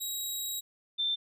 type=tone pair in turn; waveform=15% pulse / sine; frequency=3833 / 3565 Hz; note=A#7 / A7; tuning=+47 / +22 cents; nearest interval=minor second; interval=125 cents; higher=first; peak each=-26 / -27 dBFS; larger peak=first; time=0-0.61 / 0.98-1.16 s; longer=first; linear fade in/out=20 ms; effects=none